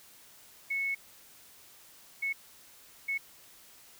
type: tone bursts at uneven times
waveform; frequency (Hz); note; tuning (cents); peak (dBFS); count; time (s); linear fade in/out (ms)
sine; 2201; C#7; -13; -29; 3; 0.7-0.95 / 2.22-2.33 / 3.08-3.18; 10
effects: white hiss -56 dBFS RMS until 3.99 s